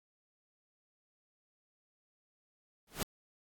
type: noise with exponential growth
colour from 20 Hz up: pink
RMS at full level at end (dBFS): -31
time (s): 2.87-3.03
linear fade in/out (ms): 2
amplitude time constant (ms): 33
effects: AAC 64 kbps